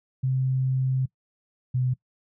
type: tone pair in turn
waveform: sine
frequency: 130.81 / 127.09 Hz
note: C3 / C3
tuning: 0 / -50 cents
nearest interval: unison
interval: 50 cents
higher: first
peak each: -21 dBFS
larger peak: neither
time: 0.23-1.06 / 1.74-1.94 s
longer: first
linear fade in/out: 10 ms
effects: noise-tail reverb RT60 0.1 s tail -21 dB re dry